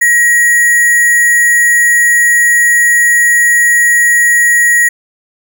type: tone with sample-and-hold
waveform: sine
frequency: 1900 Hz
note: A#6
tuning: 33 cents sharp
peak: -5 dBFS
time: 0.01-4.89 s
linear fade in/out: 10 ms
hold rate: 8820 Hz
effects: none